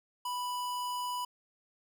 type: tone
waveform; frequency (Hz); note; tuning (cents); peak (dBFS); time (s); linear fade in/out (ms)
square; 987.8; B5; 0; -34; 0.25-1.25; 5
effects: none